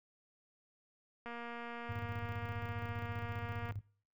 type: click train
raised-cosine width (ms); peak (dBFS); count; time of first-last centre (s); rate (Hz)
0.5; -31; 579; 1.26-3.709; 236
type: tone with tremolo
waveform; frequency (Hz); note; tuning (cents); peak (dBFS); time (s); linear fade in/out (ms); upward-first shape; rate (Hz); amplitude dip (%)
sine; 102.1; G#2; -29; -37; 1.89-3.81; 5; square; 15; 75
effects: noise-tail reverb RT60 0.5 s tail -24 dB re dry